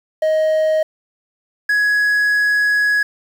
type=tone pair in turn; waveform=triangle; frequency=627 / 1673.9 Hz; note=D#5 / G#6; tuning=+13 / +13 cents; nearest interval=octave + perfect fourth; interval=1700 cents; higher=second; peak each=-11 dBFS; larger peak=neither; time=0.22-0.83 / 1.69-3.03 s; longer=second; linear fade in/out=5 ms; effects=7-bit